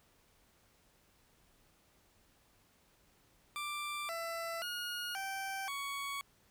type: tone with pitch steps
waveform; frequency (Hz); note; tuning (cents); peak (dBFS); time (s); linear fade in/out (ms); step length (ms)
20% pulse; 1179 / 668 / 1437 / 778 / 1118; D6 / E5 / F6 / G5 / C#6; +6 / +23 / +49 / -13 / +14; -33; 3.56-6.21; 0; 530
effects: pink hiss -69 dBFS RMS until 6.5 s